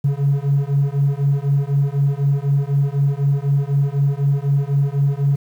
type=beating tone pair; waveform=triangle; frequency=138.59 / 142.59 Hz; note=C#3 / C#3; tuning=0 / +49 cents; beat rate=4 Hz; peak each=-15 dBFS; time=0.04-5.36 s; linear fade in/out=10 ms; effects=tanh soft clip ceiling -9 dBFS + 8-bit